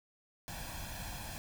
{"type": "noise with comb filter", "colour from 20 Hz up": "pink", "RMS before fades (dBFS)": -43, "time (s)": [0.48, 1.38], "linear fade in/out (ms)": 0, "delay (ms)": 1.2, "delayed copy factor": 0.75, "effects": []}